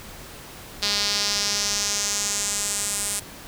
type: tone with band-pass filter sweep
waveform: sawtooth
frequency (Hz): 204.5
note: G#3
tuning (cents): -26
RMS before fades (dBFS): -25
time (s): 0.82-3.2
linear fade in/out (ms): 10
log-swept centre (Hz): 4500 to 9000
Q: 2.8
effects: pink hiss -41 dBFS RMS until 3.47 s